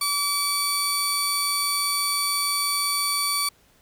25% pulse tone pair together, 1149 / 4546 Hz, D6 / C#8, -38 / +43 cents, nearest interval 2 octaves, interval 2381 cents, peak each -23 / -19 dBFS, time 0.01-3.49 s, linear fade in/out 5 ms, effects pink hiss -59 dBFS RMS until 3.81 s

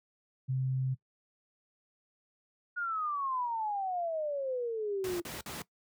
sine tone, 130.81 Hz, C3, in tune, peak -28 dBFS, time 0.48-0.95 s, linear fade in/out 20 ms
sine exponential sweep, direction down, 1455 to 340 Hz, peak -31 dBFS, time 2.76-5.22 s, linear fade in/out 20 ms
pink noise bursts, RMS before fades -41 dBFS, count 3, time 5.04-5.62 s, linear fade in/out 2 ms, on 160 ms, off 50 ms
effects noise-tail reverb RT60 0.1 s tail -19 dB re dry + high-pass 80 Hz 12 dB/octave

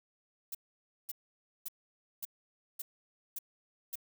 violet noise bursts, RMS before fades -39 dBFS, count 7, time 0.52-3.956 s, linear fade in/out 5 ms, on 28 ms, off 540 ms, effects none

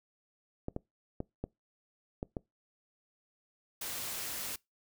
clicks, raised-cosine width 2 ms, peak -22 dBFS, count 6, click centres 0.684 / 0.764 / 1.204 / 1.44 / 2.229 / 2.368 s
white noise, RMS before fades -39 dBFS, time 3.81-4.56 s, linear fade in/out 5 ms
effects noise-tail reverb RT60 0.2 s tail -24 dB re dry

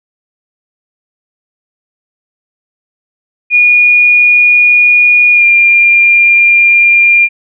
sine tone with pitch glide, 2442 to 2397 Hz, D#7 to D7, -33 to +35 cents, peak -3 dBFS, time 3.5-7.29 s, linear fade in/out 50 ms, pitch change -32 cents, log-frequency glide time 5.33-5.45 s, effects none

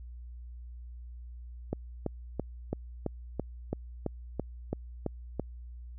click train, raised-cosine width 2 ms, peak -17 dBFS, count 12, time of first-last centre 1.73-5.397 s, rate 3 Hz, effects added 60 Hz sine -42 dBFS peak until 5.98 s

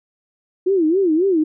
sine tone with vibrato, 349.2 Hz, F4, in tune, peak -13 dBFS, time 0.66-1.44 s, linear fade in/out 10 ms, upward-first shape sine, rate 3.7 Hz, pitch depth 220 cents each way, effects none

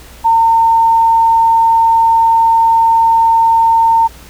sine tone, 910 Hz, A#5, 42 cents flat, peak -6 dBFS, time 0.24-4.08 s, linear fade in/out 20 ms, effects added 60 Hz sine -37 dBFS peak until 4.29 s + pink hiss -38 dBFS RMS until 4.29 s

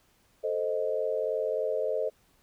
sine chord, A diminished, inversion none, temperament equal, 440 / 523.3 / 622.3 Hz, A4 / C5 / Eb5, 0 / 0 / 0 cents, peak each -31 dBFS, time 0.43-2.1 s, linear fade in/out 20 ms, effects pink hiss -66 dBFS RMS until 2.42 s

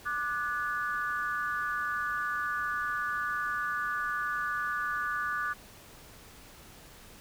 sine tone cluster, 1184 / 1468 / 1712 Hz, D6 / F#6 / A6, +14 / -14 / -48 cents, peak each -33 / -33 / -37 dBFS, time 0.05-5.54 s, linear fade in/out 20 ms, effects pink hiss -52 dBFS RMS until 7.2 s

